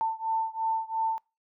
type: beating tone pair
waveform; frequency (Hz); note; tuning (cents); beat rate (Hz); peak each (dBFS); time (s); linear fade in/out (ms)
sine; 892 / 894.9; A5 / A5; +23 / +29; 2.9; -29 / -30; 0.01-1.18; 0
effects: noise-tail reverb RT60 0.3 s tail -26 dB re dry